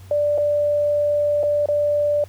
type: tone with dropouts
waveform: sine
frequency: 587.3 Hz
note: D5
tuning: in tune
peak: -16 dBFS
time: 0.11-2.24 s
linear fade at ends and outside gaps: 2 ms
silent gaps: 0.378-0.382 / 1.431-1.435 / 1.659-1.686 s
effects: added 94 Hz sine -39 dBFS peak until 2.28 s + pink hiss -51 dBFS RMS until 2.28 s